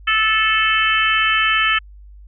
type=harmonic tone; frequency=437.4 Hz; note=A4; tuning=10 cents flat; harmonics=3 / 4 / 5 / 6 / 7; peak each=-19 / -19 / -23 / -20 / -21 dBFS; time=0.07-1.79 s; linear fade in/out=10 ms; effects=added 50 Hz sine -38 dBFS peak until 2.27 s